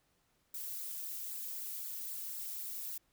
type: noise with flanger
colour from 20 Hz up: violet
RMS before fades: -42 dBFS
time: 0.54-2.98 s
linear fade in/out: 5 ms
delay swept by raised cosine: 0.32 to 2.52 ms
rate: 3.8 Hz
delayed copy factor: -0.6
effects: pink hiss -75 dBFS RMS until 3.12 s